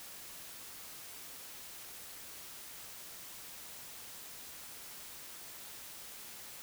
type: silence
effects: white hiss -49 dBFS RMS until 6.62 s